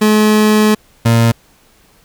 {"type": "tone pair in turn", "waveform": "30% pulse", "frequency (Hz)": [213.6, 115.66], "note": ["G#3", "A#2"], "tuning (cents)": [49, -13], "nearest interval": "major seventh", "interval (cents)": 1062, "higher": "first", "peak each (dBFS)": -5, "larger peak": "neither", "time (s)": [[0.01, 0.75], [1.05, 1.32]], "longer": "first", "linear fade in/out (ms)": 10, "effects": ["pink hiss -50 dBFS RMS until 2.04 s"]}